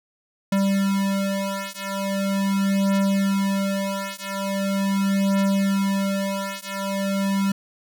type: beating tone pair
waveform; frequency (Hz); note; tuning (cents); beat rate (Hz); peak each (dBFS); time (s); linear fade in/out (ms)
square; 196 / 196.41; G3 / G3; 0 / +4; 0.41; -24; 0.52-7.52; 5
effects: none